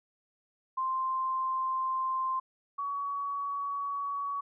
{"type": "tone pair in turn", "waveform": "sine", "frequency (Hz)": [1046.5, 1127.3], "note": ["C6", "C#6"], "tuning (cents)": [0, 29], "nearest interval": "minor second", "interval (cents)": 129, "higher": "second", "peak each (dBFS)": [-28, -31], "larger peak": "first", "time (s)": [[0.77, 2.4], [2.78, 4.41]], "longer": "neither", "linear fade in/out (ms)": 10, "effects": []}